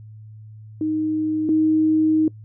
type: tone pair in turn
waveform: sine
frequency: 311.1 / 313.3 Hz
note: D#4 / D#4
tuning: 0 / +12 cents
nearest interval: unison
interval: 12 cents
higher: second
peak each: -19 / -14 dBFS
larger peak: second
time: 0.81-1.49 / 1.49-2.28 s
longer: second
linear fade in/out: 2 ms
effects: noise-tail reverb RT60 0.1 s tail -22 dB re dry + added 108 Hz sine -38 dBFS peak until 2.44 s